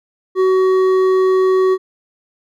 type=tone with hard clipping; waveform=triangle; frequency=375.6 Hz; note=F#4; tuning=26 cents sharp; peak=-12 dBFS; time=0.35-1.78 s; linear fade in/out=50 ms; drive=11 dB; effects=none